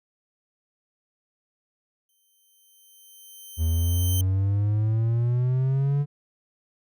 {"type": "tone with exponential growth", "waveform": "5% pulse", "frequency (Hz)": 3100, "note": "G7", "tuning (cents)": -20, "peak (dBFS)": -19, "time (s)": [2.09, 4.21], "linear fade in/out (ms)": 2, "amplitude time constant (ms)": 460}
{"type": "exponential sweep", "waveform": "triangle", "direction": "up", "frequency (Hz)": [79.4, 145.5], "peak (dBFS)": -18, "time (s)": [3.57, 6.06], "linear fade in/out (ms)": 50}
{"effects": []}